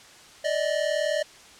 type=tone pair together; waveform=square; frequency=587.3 / 627.1 Hz; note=D5 / D#5; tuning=0 / +13 cents; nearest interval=minor second; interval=113 cents; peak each=-27 dBFS; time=0.44-1.23 s; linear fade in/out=10 ms; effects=white hiss -49 dBFS RMS until 1.59 s + low-pass 7000 Hz 12 dB/octave